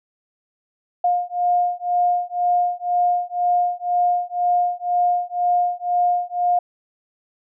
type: beating tone pair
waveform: sine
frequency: 709 / 711 Hz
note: F5 / F5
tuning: +26 / +31 cents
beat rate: 2 Hz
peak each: -20 dBFS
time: 1.04-6.59 s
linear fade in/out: 5 ms
effects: none